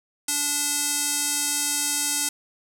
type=tone with band-pass filter; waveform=square; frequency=289.9 Hz; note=D4; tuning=22 cents flat; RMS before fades=-25 dBFS; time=0.28-2.29 s; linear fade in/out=5 ms; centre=8500 Hz; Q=2; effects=7-bit